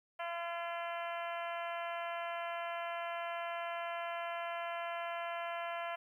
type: harmonic tone with a mistuned harmonic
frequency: 340.6 Hz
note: F4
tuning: 43 cents flat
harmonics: 2 / 3 / 4 / 5 / 6 / 7 / 8 / 9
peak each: -40 / -44 / -46 / -48 / -50 / -51 / -52 / -53 dBFS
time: 0.19-5.96 s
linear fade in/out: 10 ms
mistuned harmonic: 6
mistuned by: +18 cents
effects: 12-bit